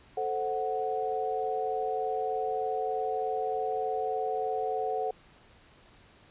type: chord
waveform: sine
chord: F# diminished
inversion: first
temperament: equal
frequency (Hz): 440 / 523.3 / 740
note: A4 / C5 / F#5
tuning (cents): 0 / 0 / 0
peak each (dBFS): -32 / -36 / -31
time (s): 0.17-5.11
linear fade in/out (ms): 5
effects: pink hiss -58 dBFS RMS until 6.3 s + resampled to 8000 Hz